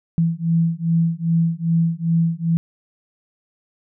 sine beating tone pair, 164.81 / 167.31 Hz, E3 / E3, 0 / +26 cents, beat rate 2.5 Hz, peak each -19 dBFS, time 0.18-2.57 s, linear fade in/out 0 ms, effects none

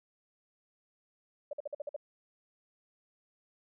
sine tone bursts, 582 Hz, D5, 16 cents flat, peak -34 dBFS, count 7, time 1.51-1.964 s, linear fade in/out 5 ms, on 22 ms, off 50 ms, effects none

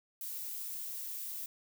violet noise, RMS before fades -41 dBFS, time 0.21-1.46 s, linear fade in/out 2 ms, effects none

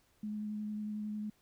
sine tone with vibrato, 211.3 Hz, G#3, 30 cents sharp, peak -36 dBFS, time 0.23-1.3 s, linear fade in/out 5 ms, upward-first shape sine, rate 11 Hz, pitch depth 12 cents each way, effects pink hiss -71 dBFS RMS until 1.41 s

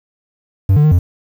triangle tone with pitch steps, 96.2 / 148.6 / 153.2 / 88 Hz, G2 / D3 / D#3 / F2, -32 / +21 / -27 / +14 cents, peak -5 dBFS, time 0.69-0.99 s, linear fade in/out 5 ms, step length 75 ms, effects 7-bit

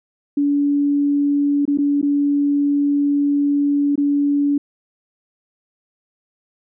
sine tone with dropouts, 286.3 Hz, D4, 44 cents flat, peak -14 dBFS, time 0.37-4.58 s, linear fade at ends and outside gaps 5 ms, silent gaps 1.654-1.677 / 1.775-1.785 / 2.015-2.027 / 3.957-3.977 s, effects none

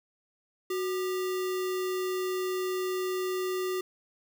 sine tone with sample-and-hold, 370 Hz, F#4, in tune, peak -28 dBFS, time 0.7-3.81 s, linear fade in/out 5 ms, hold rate 1575 Hz, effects none

